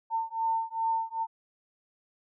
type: beating tone pair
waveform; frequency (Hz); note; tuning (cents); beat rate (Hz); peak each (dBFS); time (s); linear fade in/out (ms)
sine; 901 / 903.5; A5 / A5; +41 / +46; 2.5; -30; 0.1-1.27; 50
effects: none